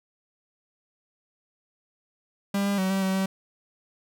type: tone with pitch steps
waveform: 45% pulse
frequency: 199.2 / 200.5 / 188.7 / 193.2 / 190 / 191.6 Hz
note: G3 / G3 / F#3 / G3 / F#3 / G3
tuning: +28 / +39 / +34 / -25 / +46 / -39 cents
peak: -23 dBFS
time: 2.54-3.26 s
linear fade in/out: 5 ms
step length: 120 ms
effects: none